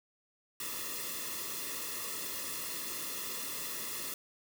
white noise with comb filter, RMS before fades -39 dBFS, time 0.6-4.14 s, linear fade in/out 2 ms, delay 1.3 ms, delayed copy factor -1, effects none

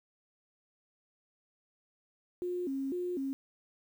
sine tone with vibrato, 311.1 Hz, D#4, in tune, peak -32 dBFS, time 2.42-3.33 s, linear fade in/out 0 ms, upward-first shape square, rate 2 Hz, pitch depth 240 cents each way, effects 10-bit

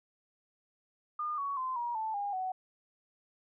sine tone with pitch steps, 1214 / 1119.7 / 1032.7 / 952.5 / 878.5 / 810.2 / 747.3 Hz, D#6 / C#6 / C6 / A#5 / A5 / G#5 / F#5, -43 / +17 / -23 / +37 / -3 / -43 / +17 cents, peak -32 dBFS, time 1.19-2.52 s, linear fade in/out 5 ms, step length 190 ms, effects none

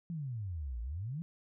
sine exponential two-way sweep, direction down then up, 175.9 to 55 to 175.9 Hz, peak -36 dBFS, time 0.1-1.22 s, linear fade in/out 0 ms, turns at 0.81 s, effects none

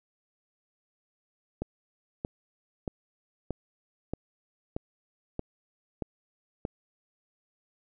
click train, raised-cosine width 2 ms, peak -18 dBFS, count 9, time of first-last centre 1.62-6.651 s, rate 1.59 Hz, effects none

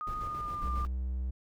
sine tone with pitch glide, 1238 to 1195.1 Hz, D#6 to D6, -9 to +30 cents, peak -34 dBFS, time 0.01-0.85 s, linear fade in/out 0 ms, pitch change -61 cents, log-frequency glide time 0.16-0.62 s
brown noise with tremolo, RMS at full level -40 dBFS, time 0.07-0.87 s, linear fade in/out 2 ms, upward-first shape square, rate 7.3 Hz, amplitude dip 40%
triangle tone, 63.5 Hz, B1, 49 cents sharp, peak -29 dBFS, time 0.64-1.31 s, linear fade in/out 10 ms
effects none

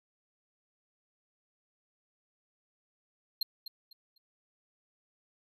square tone with echo, 4186 Hz, C8, in tune, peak -28 dBFS, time 3.41-3.43 s, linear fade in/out 5 ms, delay 250 ms, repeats 3, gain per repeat -12 dB, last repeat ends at 4.18 s, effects none

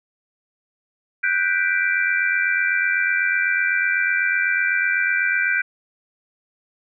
sine chord, G major seventh, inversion third, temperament equal, 1480 / 1568 / 1975.5 / 2349 Hz, F#6 / G6 / B6 / D7, 0 / 0 / 0 / 0 cents, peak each -23 / -21 / -27 / -23 dBFS, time 1.23-5.62 s, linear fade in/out 10 ms, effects none

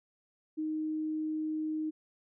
sine tone, 311.1 Hz, D#4, in tune, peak -31 dBFS, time 0.57-1.91 s, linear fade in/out 20 ms, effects none

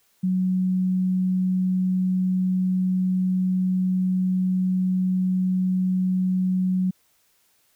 sine tone, 185 Hz, F#3, in tune, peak -19 dBFS, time 0.23-6.91 s, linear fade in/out 10 ms, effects white hiss -64 dBFS RMS until 7.75 s

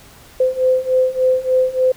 sine beating tone pair, 512 / 515.4 Hz, C5 / C5, -38 / -26 cents, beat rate 3.4 Hz, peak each -17 / -15 dBFS, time 0.4-1.92 s, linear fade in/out 5 ms, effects pink hiss -44 dBFS RMS until 1.96 s

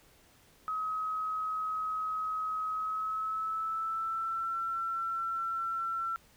sine tone with pitch glide, 1272 to 1347.6 Hz, D#6 to E6, +38 to +38 cents, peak -31 dBFS, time 0.68-6.16 s, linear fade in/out 0 ms, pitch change +100 cents, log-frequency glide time 2.73-4.53 s, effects pink hiss -62 dBFS RMS until 6.36 s

